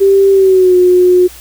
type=tone with pitch glide; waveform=sine; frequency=392 to 361.5 Hz; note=G4 to F#4; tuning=0 to -40 cents; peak=-4 dBFS; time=0-1.28 s; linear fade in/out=20 ms; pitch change=-140 cents; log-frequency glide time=0.31-0.76 s; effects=added 60 Hz sine -38 dBFS peak until 1.4 s + white hiss -35 dBFS RMS until 1.4 s